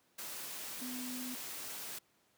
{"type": "tone in noise", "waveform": "sine", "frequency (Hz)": 250.9, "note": "B3", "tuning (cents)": 28, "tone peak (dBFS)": -41, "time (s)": [0.81, 1.35], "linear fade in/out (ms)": 10, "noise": "white", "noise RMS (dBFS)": -44, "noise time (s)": [0.18, 1.99], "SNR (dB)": 0, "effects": ["pink hiss -72 dBFS RMS until 2.37 s", "high-pass 150 Hz 12 dB/octave"]}